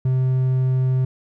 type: tone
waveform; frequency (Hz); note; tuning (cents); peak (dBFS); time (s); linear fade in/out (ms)
triangle; 129.5; C3; -17; -14; 0.05-1.05; 5
effects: none